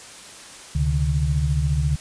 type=tone cluster; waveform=sine; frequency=71.3 / 133.1 / 147.5 Hz; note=C#2 / C3 / D3; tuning=+49 / +30 / +8 cents; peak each=-21 / -26 / -22 dBFS; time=0.75-1.96 s; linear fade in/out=5 ms; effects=white hiss -41 dBFS RMS until 2 s + resampled to 22050 Hz